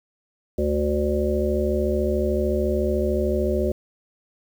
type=harmonic tone; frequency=73.7 Hz; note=D2; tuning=7 cents sharp; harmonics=1 / 3 / 5 / 7 / 8; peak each=-25 / -27 / -24 / -28 / -27 dBFS; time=0.58-3.72 s; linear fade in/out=5 ms; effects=8-bit